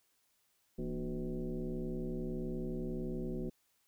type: tone with frequency modulation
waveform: sine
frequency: 102.2 Hz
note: G#2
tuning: 27 cents flat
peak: -35 dBFS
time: 0.78-3.5 s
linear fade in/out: 10 ms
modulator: 133 Hz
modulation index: 2.5
effects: white hiss -75 dBFS RMS until 3.87 s